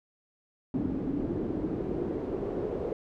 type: noise with band-pass filter sweep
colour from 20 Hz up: brown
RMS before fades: -32 dBFS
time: 0.74-2.93 s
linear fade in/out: 2 ms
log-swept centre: 270 to 450 Hz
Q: 3
effects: none